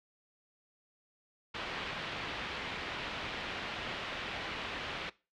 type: low-pass noise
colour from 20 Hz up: white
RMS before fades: -40 dBFS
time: 1.54-5.1 s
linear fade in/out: 10 ms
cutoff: 3300 Hz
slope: 24 dB/octave
effects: noise-tail reverb RT60 0.3 s tail -20 dB re dry